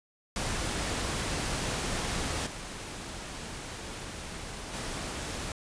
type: noise with level steps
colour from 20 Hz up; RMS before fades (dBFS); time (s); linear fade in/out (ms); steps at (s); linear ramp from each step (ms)
pink; -32 / -40 / -36; 0.36-5.52; 2; 2.46 / 4.73; 10
effects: resampled to 22050 Hz